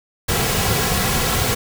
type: noise with comb filter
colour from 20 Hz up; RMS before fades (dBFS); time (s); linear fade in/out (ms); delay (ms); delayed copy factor
pink; -19; 0.28-1.55; 10; 3.3; -0.55
effects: none